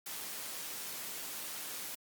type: noise with amplitude modulation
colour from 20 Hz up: white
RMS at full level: -41 dBFS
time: 0.06-1.95 s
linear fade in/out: 5 ms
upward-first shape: sine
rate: 154 Hz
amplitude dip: 25%
effects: high-pass 150 Hz 12 dB/octave + Opus 48 kbps

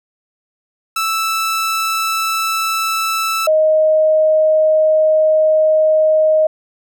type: tone pair in turn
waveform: sawtooth / sine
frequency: 1318.5 / 624.4 Hz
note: E6 / D#5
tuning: 0 / +6 cents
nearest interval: octave + minor second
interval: 1294 cents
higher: first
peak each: -12 / -9 dBFS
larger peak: second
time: 0.96-3.47 / 3.47-6.47 s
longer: second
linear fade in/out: 5 ms
effects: none

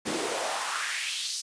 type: noise with high-pass filter sweep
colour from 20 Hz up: pink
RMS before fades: -31 dBFS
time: 0.05-1.42 s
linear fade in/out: 20 ms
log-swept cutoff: 260 to 5600 Hz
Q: 2.5
effects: resampled to 22050 Hz

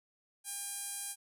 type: tone with band-pass filter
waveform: sawtooth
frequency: 804 Hz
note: G5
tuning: 44 cents sharp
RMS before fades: -41 dBFS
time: 0.44-1.16 s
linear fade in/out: 50 ms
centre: 9800 Hz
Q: 2.8
effects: none

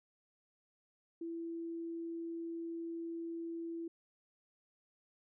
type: tone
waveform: sine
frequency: 333.5 Hz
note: E4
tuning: 20 cents sharp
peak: -39 dBFS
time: 1.21-3.88 s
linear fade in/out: 5 ms
effects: none

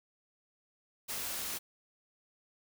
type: noise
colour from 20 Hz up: white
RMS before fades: -38 dBFS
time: 1.08-1.59 s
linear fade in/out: 20 ms
effects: none

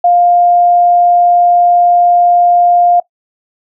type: tone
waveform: sine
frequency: 703 Hz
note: F5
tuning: 11 cents sharp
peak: -5 dBFS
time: 0.04-3 s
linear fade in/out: 5 ms
effects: noise-tail reverb RT60 0.1 s tail -19 dB re dry

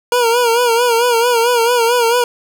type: tone with vibrato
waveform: 25% pulse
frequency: 474.3 Hz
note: A#4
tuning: 30 cents sharp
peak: -7 dBFS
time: 0.12-2.24 s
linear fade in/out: 2 ms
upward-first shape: sine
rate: 4.5 Hz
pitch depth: 73 cents each way
effects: none

